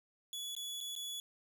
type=tone with dropouts; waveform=sawtooth; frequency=3405 Hz; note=G#7; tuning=42 cents sharp; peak=-37 dBFS; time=0.33-1.2 s; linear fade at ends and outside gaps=1 ms; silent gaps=0.551-0.565 / 0.805-0.81 / 0.953-0.962 s; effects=none